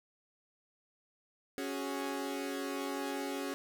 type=chord; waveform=sawtooth; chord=C# suspended fourth; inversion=none; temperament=equal; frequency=277.2 / 370 / 415.3 Hz; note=C#4 / F#4 / G#4; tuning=0 / 0 / 0 cents; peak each=-34 / -38 / -38 dBFS; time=1.58-3.54 s; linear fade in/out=0 ms; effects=none